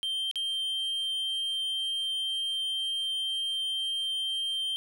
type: tone with dropouts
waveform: triangle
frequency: 3151 Hz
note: G7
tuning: 8 cents sharp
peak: -27 dBFS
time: 0.03-4.76 s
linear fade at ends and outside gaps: 0 ms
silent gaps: 0.313-0.357 s
effects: none